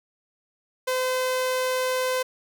sawtooth tone, 512 Hz, C5, 38 cents flat, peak -19 dBFS, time 0.87-2.23 s, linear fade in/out 10 ms, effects none

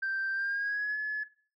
sine tone with pitch glide, 1568 to 1709.9 Hz, G6 to A6, 0 to -50 cents, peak -28 dBFS, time 0.02-1.24 s, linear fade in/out 10 ms, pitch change +150 cents, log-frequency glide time 0.32-0.97 s, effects noise-tail reverb RT60 0.4 s tail -17 dB re dry + tanh soft clip ceiling -26 dBFS

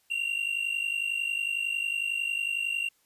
triangle tone pair together, 2743 / 2794 Hz, F7 / F7, -32 / 0 cents, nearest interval unison, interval 32 cents, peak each -28 / -30 dBFS, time 0.1-2.89 s, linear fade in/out 10 ms, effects white hiss -68 dBFS RMS until 3.05 s + resampled to 32000 Hz

